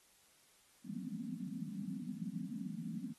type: band-pass noise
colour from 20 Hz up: pink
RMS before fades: -43 dBFS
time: 0.84-3.14 s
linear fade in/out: 20 ms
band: 160 to 270 Hz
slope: 96 dB/octave
effects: white hiss -68 dBFS RMS until 3.18 s + AAC 32 kbps